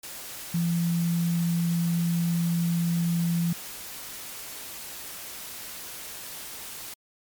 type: tone in noise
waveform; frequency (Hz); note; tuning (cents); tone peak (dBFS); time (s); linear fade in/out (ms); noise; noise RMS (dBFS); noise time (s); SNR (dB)
sine; 170; F3; -46; -22; 0.54-3.53; 5; white; -39; 0.03-6.94; +14
effects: MP3 96 kbps